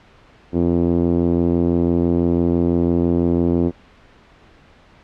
5% pulse tone with low-pass filter, 86 Hz, F2, 26 cents flat, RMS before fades -17 dBFS, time 0.52-3.72 s, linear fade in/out 50 ms, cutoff 310 Hz, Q 1.8, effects pink hiss -49 dBFS RMS until 5.03 s + low-pass 3000 Hz 12 dB/octave

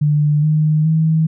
sine tone with pitch steps, 148.7 / 153.94 / 159.37 Hz, D3 / D#3 / D#3, +22 / -18 / +42 cents, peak -11 dBFS, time 0.01-1.27 s, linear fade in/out 10 ms, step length 420 ms, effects none

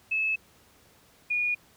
sine tone pair in turn, 2600 / 2445 Hz, E7 / D#7, -24 / -31 cents, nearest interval minor second, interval 107 cents, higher first, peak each -24 dBFS, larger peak neither, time 0.11-0.36 / 1.3-1.55 s, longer neither, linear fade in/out 10 ms, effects pink hiss -59 dBFS RMS until 1.76 s + high-pass 60 Hz 12 dB/octave

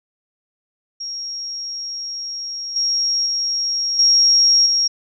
sine tone with level steps, 5588 Hz, F8, in tune, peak -25 / -16 / -18 / -10 / -14 dBFS, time 1-4.88 s, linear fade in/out 10 ms, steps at 2.76 / 3.26 / 3.99 / 4.66 s, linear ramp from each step 2 ms, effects none

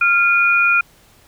sine tone pair together, 1392 / 2441 Hz, F6 / D#7, -6 / -34 cents, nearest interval minor seventh, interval 972 cents, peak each -14 dBFS, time 0.01-0.81 s, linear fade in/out 5 ms, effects pink hiss -51 dBFS RMS until 1.27 s

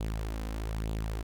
sawtooth tone with flanger, 54.2 Hz, A1, 25 cents flat, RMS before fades -34 dBFS, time 0-1.23 s, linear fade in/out 10 ms, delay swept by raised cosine 0.26 to 3.96 ms, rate 1.1 Hz, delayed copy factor +0.55, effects none

